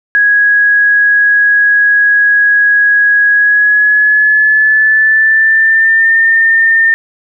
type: tone with pitch glide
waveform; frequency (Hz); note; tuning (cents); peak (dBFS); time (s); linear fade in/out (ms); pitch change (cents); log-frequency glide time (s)
sine; 1661.2 to 1811.6; G#6 to A#6; 0 to -50; -5; 0.15-6.94; 0; +150; 3.32-6.16
effects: none